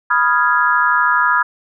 sine chord, F half-diminished seventh, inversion second, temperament equal, 987.8 / 1244.5 / 1396.9 / 1661.2 Hz, Cb6 / Eb6 / F6 / Ab6, 0 / 0 / 0 / 0 cents, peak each -17 dBFS, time 0.1-1.43 s, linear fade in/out 10 ms, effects none

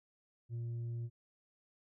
sine tone with tanh clipping, 117.5 Hz, A#2, 14 cents sharp, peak -38 dBFS, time 0.49-1.1 s, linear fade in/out 50 ms, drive 3 dB, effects none

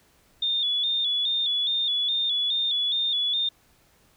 sine tone with vibrato, 3520 Hz, A7, in tune, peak -22 dBFS, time 0.42-3.49 s, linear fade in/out 5 ms, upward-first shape square, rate 2.4 Hz, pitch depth 54 cents each way, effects pink hiss -61 dBFS RMS until 4.16 s

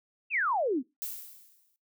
sine exponential sweep, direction down, 2780 to 233.1 Hz, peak -25 dBFS, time 0.3-0.83 s, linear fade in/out 50 ms
violet noise with exponential decay, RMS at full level -34 dBFS, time 1.02-1.76 s, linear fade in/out 0 ms, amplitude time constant 160 ms
effects noise-tail reverb RT60 0.2 s tail -19 dB re dry

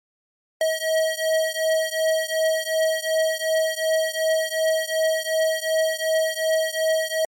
square beating tone pair, 637 / 639.7 Hz, D#5 / D#5, +41 / +48 cents, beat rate 2.7 Hz, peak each -23 / -24 dBFS, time 0.61-7.25 s, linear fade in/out 2 ms, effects MP3 64 kbps

